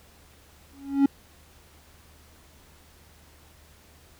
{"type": "tone with exponential growth", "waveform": "triangle", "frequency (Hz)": 277.2, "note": "C#4", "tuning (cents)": 0, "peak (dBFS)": -11, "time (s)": [0.73, 1.06], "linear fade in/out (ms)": 5, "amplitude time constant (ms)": 70, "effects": ["added 76 Hz sine -56 dBFS peak until 4.19 s", "pink hiss -56 dBFS RMS until 4.19 s"]}